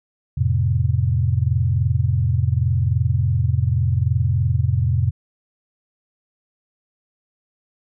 sine chord, F major, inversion none, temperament equal, 87.31 / 110 / 130.81 Hz, F2 / A2 / C3, 0 / 0 / 0 cents, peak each -20 dBFS, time 0.37-5.11 s, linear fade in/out 10 ms, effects none

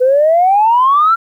sine exponential sweep, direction up, 493.9 to 1382 Hz, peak -6 dBFS, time 0-1.16 s, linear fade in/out 20 ms, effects tanh soft clip ceiling -2 dBFS + 8-bit

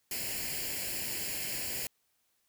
white noise with comb filter, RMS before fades -36 dBFS, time 0.11-1.87 s, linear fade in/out 2 ms, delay 0.41 ms, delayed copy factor +0.75, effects white hiss -75 dBFS RMS until 2.48 s

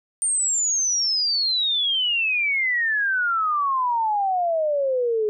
sine exponential sweep, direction down, 8960 to 417.2 Hz, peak -19 dBFS, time 0.22-5.29 s, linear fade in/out 0 ms, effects none

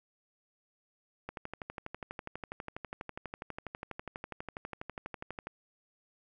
click train, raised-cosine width 0.5 ms, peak -24 dBFS, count 52, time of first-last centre 1.29-5.47 s, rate 12.2 Hz, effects none

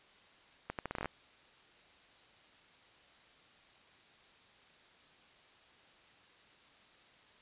accelerating click train, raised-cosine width 0.5 ms, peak -22 dBFS, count 10, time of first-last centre 0.7-1.057 s, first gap 88 ms, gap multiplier 0.78, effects white hiss -62 dBFS RMS until 7.41 s + resampled to 8000 Hz

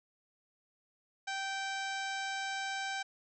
harmonic tone with a mistuned harmonic, 779 Hz, G5, 11 cents flat, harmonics 1 / 2 / 3 / 4 / 5 / 6 / 7 / 8 / 9 / 10, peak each -39 / -39 / -44 / -47 / -47 / -52 / -50 / -51 / -58 / -54 dBFS, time 1.27-3.03 s, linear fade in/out 10 ms, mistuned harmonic 7, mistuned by -18 cents, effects none

